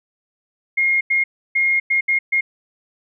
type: tone bursts at uneven times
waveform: sine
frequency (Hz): 2140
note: C7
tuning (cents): +38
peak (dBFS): -14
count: 6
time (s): 0.77-1.01 / 1.1-1.24 / 1.55-1.8 / 1.9-2.01 / 2.08-2.19 / 2.32-2.41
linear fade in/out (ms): 10
effects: none